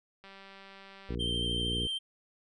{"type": "click train", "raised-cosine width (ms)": 0.3, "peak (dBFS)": -35, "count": 178, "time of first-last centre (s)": [0.24, 1.148], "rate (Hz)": 195}
{"type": "harmonic tone", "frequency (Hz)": 59.1, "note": "A#1", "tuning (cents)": 24, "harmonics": [1, 2, 3, 4, 5, 6, 7, 8], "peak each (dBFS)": [-36, -39, -41, -42, -43, -44, -44, -45], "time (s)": [1.09, 1.87], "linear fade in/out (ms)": 5}
{"type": "tone with vibrato", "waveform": "triangle", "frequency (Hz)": 3136, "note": "G7", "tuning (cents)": 0, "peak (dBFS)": -30, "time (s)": [1.19, 1.99], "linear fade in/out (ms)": 20, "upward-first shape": "sine", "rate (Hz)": 13, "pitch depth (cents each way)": 15}
{"effects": ["resampled to 24000 Hz"]}